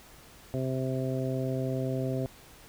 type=harmonic tone; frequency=130.81 Hz; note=C3; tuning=in tune; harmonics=1 / 2 / 3 / 4 / 5; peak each=-31 / -34 / -36 / -37 / -38 dBFS; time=0.54-2.26 s; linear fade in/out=0 ms; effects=pink hiss -53 dBFS RMS until 2.68 s